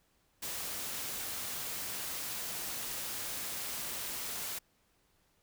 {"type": "noise", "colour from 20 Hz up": "white", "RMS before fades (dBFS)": -39, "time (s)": [0.42, 4.59], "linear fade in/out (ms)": 10, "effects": ["pink hiss -72 dBFS RMS until 5.42 s"]}